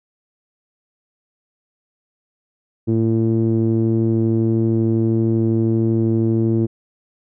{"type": "tone with low-pass filter", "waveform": "sawtooth", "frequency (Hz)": 112.7, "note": "A2", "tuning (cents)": 42, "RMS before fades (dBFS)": -17, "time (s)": [2.87, 6.67], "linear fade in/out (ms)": 20, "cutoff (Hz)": 320, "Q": 3.6, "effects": []}